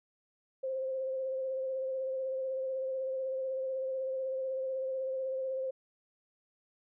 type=tone with vibrato; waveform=sine; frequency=526 Hz; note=C5; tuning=9 cents sharp; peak=-32 dBFS; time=0.63-5.71 s; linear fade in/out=10 ms; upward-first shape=sine; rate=16 Hz; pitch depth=22 cents each way; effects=none